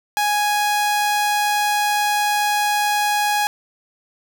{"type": "tone", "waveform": "sawtooth", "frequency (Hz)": 830.6, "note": "G#5", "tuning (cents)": 0, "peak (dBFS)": -13, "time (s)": [0.17, 3.47], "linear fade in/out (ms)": 0, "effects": []}